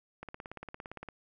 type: click train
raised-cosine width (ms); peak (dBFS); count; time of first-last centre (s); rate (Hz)
0.5; -27; 16; 0.23-1.087; 17.5
effects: none